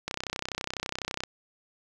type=click train; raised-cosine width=0.2 ms; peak=-14 dBFS; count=38; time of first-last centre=0.08-1.236 s; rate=32 Hz; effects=none